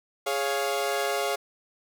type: chord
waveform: sawtooth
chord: Db major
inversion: second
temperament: equal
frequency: 415.3 / 554.4 / 698.5 Hz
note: Ab4 / Db5 / F5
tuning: 0 / 0 / 0 cents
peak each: -26 dBFS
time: 0.26-1.36 s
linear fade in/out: 10 ms
effects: none